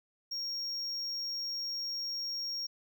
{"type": "tone", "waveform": "triangle", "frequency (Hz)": 5570, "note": "F8", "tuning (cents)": -5, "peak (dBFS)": -33, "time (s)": [0.31, 2.67], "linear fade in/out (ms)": 10, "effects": []}